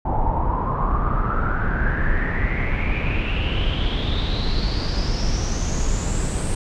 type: noise with low-pass filter sweep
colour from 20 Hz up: brown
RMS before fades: -21 dBFS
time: 0.05-6.55 s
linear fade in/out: 5 ms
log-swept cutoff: 830 to 8700 Hz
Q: 9.6
effects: none